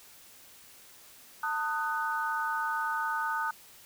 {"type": "chord", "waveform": "sine", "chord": "D# diminished", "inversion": "second", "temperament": "just", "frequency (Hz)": [896, 1244.5, 1493.4], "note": ["A5", "D#6", "F#6"], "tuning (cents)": [31, 0, 16], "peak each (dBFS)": -33, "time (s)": [1.43, 3.51], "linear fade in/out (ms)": 5, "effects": ["white hiss -54 dBFS RMS until 3.85 s"]}